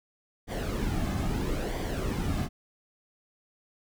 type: noise with flanger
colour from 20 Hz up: brown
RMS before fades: -30 dBFS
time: 0.47-2.49 s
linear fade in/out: 50 ms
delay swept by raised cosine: 0.74 to 2.14 ms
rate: 0.76 Hz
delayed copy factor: -0.6
effects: none